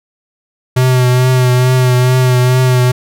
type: tone with vibrato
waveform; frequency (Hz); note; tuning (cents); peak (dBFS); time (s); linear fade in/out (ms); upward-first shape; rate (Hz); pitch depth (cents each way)
square; 126.7; B2; +45; -8; 0.76-2.92; 10; triangle; 2.3; 31
effects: none